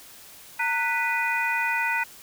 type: harmonic tone with a mistuned harmonic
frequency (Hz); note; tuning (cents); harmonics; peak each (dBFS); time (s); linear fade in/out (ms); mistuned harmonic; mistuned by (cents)
493.9; B4; 0; 2 / 3 / 4 / 5; -28 / -28 / -28 / -28; 0.59-2.04; 10; 2; -130
effects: white hiss -47 dBFS RMS until 2.22 s